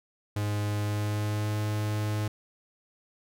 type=tone with pitch glide; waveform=45% pulse; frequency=103.9 to 105.9 Hz; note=G#2 to G#2; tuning=+1 to +34 cents; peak=-27 dBFS; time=0.36-2.28 s; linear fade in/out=5 ms; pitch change=+33 cents; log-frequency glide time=0.76-1.59 s; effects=none